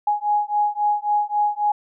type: beating tone pair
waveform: sine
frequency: 830.6 / 834.3 Hz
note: G#5 / G#5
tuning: 0 / +8 cents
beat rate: 3.7 Hz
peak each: -21 dBFS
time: 0.07-1.72 s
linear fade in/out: 5 ms
effects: none